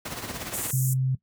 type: noise with tremolo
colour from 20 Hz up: pink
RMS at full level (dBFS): -32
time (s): 0.05-0.71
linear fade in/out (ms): 5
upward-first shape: sine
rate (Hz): 17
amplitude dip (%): 55
type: band-pass noise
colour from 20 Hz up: pink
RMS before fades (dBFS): -32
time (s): 0.53-0.94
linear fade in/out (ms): 10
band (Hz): 6800 to 16000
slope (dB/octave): 48
type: tone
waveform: sine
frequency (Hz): 130.81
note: C3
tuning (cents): 0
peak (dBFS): -21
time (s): 0.73-1.15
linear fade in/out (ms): 5
effects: noise-tail reverb RT60 0.1 s tail -17 dB re dry + high-pass 80 Hz 12 dB/octave